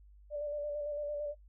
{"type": "tone with vibrato", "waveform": "sine", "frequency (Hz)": 587.3, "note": "D5", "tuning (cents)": 0, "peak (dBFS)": -34, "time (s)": [0.3, 1.35], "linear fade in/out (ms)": 50, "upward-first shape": "square", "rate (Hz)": 8.9, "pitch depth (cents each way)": 22, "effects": ["noise-tail reverb RT60 0.1 s tail -17 dB re dry", "added 50 Hz sine -55 dBFS peak until 1.48 s"]}